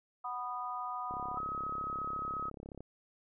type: chord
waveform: sine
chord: B major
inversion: second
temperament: just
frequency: 740.8 / 987.8 / 1234.7 Hz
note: F#5 / B5 / D#6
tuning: +2 / 0 / -14 cents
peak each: -42 / -41 / -39 dBFS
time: 0.24-1.39 s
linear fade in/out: 10 ms
type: click train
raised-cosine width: 2 ms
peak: -33 dBFS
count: 59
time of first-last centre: 1.11-2.806 s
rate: 34.2 Hz
type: tone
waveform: sine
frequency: 1273 Hz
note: D#6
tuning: 39 cents sharp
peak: -35 dBFS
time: 1.36-2.5 s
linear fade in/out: 10 ms
effects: none